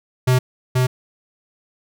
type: tone with echo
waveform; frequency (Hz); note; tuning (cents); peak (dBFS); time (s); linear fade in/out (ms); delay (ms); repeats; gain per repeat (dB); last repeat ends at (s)
square; 127.4; C3; -46; -13; 0.27-0.39; 10; 480; 1; -2; 0.87
effects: none